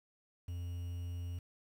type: tone with quantisation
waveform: triangle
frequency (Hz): 87.31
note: F2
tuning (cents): 0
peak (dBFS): -36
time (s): 0.48-1.39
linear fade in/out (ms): 5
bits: 10
effects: none